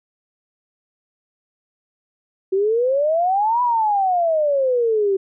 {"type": "exponential two-way sweep", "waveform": "sine", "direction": "up then down", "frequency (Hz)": [373.5, 994, 380.4], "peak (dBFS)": -15, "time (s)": [2.52, 5.17], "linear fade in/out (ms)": 10, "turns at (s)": 3.62, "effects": []}